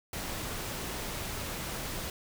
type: noise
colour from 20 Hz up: pink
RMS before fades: -37 dBFS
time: 0.13-2.1 s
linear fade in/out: 2 ms
effects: none